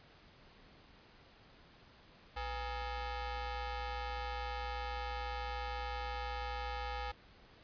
sawtooth ring-modulated tone, 440 Hz, A4, in tune, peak -31 dBFS, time 2.36-7.12 s, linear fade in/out 10 ms, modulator 380 Hz, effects pink hiss -61 dBFS RMS until 7.63 s + resampled to 11025 Hz

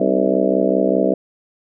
harmonic tone with a mistuned harmonic, 65.1 Hz, C2, 8 cents flat, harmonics 3 / 4 / 5 / 6 / 7 / 8 / 9 / 10, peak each -22 / -22 / -22 / -22 / -22 / -22 / -22 / -22 dBFS, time 0-1.14 s, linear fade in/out 5 ms, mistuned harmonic 5, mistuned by -79 cents, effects none

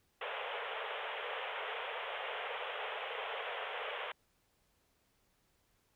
pink band-pass noise, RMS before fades -41 dBFS, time 0.21-4.12 s, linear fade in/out 5 ms, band 430 to 3400 Hz, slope 96 dB/octave, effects pink hiss -75 dBFS RMS until 5.95 s

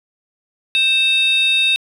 sine tone pair together, 2637 / 3704 Hz, E7 / A#7, 0 / -12 cents, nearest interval tritone, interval 588 cents, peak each -13 dBFS, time 0.75-1.76 s, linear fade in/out 0 ms, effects tanh soft clip ceiling -9 dBFS + 8-bit

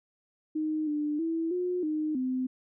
sine tone with pitch steps, 310 / 297.9 / 327.7 / 359.7 / 307.7 / 256.9 Hz, D#4 / D4 / E4 / F#4 / D#4 / C4, -6 / +25 / -10 / -49 / -19 / -32 cents, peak -27 dBFS, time 0.55-2.47 s, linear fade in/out 10 ms, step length 320 ms, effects none

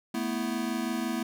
square chord, A suspended second, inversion none, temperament equal with one note detuned, 220 / 245.9 / 329.6 Hz, A3 / B3 / E4, 0 / -7 / 0 cents, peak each -34 / -33 / -35 dBFS, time 0.14-1.23 s, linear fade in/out 5 ms, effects none

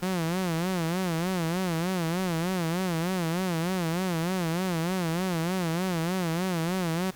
sawtooth tone with vibrato, 174.61 Hz, F3, in tune, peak -22 dBFS, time 0.02-7.11 s, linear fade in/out 10 ms, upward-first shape sine, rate 3.3 Hz, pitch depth 140 cents each way, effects pink hiss -50 dBFS RMS until 7.15 s

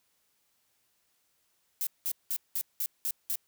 violet noise bursts, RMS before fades -31 dBFS, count 7, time 1.81-3.356 s, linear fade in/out 0 ms, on 58 ms, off 190 ms, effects white hiss -73 dBFS RMS until 3.47 s

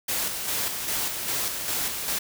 white noise with tremolo, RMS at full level -27 dBFS, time 0.08-2.19 s, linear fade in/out 10 ms, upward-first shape square, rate 2.5 Hz, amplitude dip 40%, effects none

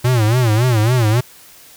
square tone with vibrato, 116.54 Hz, A#2, in tune, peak -12 dBFS, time 0.04-1.21 s, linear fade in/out 10 ms, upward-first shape sine, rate 3.6 Hz, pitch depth 170 cents each way, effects white hiss -43 dBFS RMS until 1.76 s

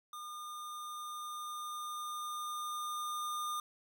square tone with level ramp, 1212 Hz, D#6, 46 cents flat, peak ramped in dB -44 to -36 dBFS, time 0.13-3.6 s, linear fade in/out 2 ms, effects none

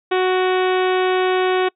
harmonic tone with a mistuned harmonic, 370 Hz, F#4, in tune, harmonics 1 / 2 / 3 / 4 / 5 / 6 / 7 / 8 / 9 / 10, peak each -16 / -22 / -26 / -28 / -30 / -32 / -33 / -34 / -35 / -36 dBFS, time 0.11-1.69 s, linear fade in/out 10 ms, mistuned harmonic 6, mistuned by +38 cents, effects noise-tail reverb RT60 0.1 s tail -25 dB re dry

